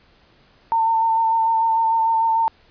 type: tone with vibrato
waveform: sine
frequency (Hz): 903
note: A5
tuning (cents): +45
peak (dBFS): -15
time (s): 0.72-2.48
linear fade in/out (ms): 0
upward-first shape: square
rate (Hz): 6.7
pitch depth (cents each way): 16
effects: pink hiss -55 dBFS RMS until 2.7 s + resampled to 11025 Hz